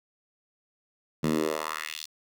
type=tone with high-pass filter sweep; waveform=10% pulse; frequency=77.7 Hz; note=D#2; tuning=2 cents flat; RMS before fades=-30 dBFS; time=1.23-2.06 s; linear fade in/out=10 ms; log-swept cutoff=160 to 4600 Hz; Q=2.1; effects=none